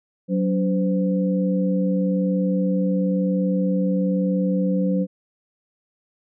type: tone cluster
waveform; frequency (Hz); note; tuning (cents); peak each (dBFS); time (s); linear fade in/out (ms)
sine; 186.5 / 287.5 / 511; F#3 / D4 / C5; +14 / -37 / -41; -19 / -27 / -26; 0.28-5.07; 50
effects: none